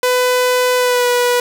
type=tone with pitch glide; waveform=sawtooth; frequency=500 to 489.1 Hz; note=B4 to B4; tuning=+21 to -17 cents; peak=-8 dBFS; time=0.03-1.4 s; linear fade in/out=2 ms; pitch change=-38 cents; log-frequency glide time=0.77-1.07 s; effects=none